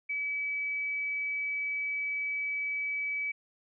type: tone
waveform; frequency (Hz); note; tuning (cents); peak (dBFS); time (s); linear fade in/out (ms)
sine; 2289; D7; -45; -30; 0.09-3.32; 10
effects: none